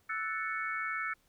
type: chord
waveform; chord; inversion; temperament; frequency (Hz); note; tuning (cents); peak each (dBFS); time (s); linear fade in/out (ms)
sine; F# minor seventh; third; equal; 1318.5 / 1480 / 1760 / 2217; E6 / F#6 / A6 / C#7; 0 / 0 / 0 / 0; -37 / -40 / -39 / -38; 0.09-1.14; 10
effects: pink hiss -70 dBFS RMS until 1.28 s